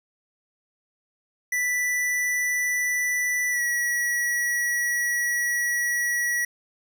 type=tone with pitch glide; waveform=square; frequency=1975.5 to 1927 Hz; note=B6 to B6; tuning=0 to -43 cents; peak=-23 dBFS; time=1.52-6.45 s; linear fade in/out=5 ms; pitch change=-43 cents; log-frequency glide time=3.5-3.61 s; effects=none